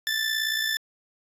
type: tone with amplitude modulation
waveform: 20% pulse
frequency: 1760 Hz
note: A6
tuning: in tune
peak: -17 dBFS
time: 0.07-0.77 s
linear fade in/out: 0 ms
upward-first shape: sine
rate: 58.1 Hz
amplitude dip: 55%
effects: resampled to 32000 Hz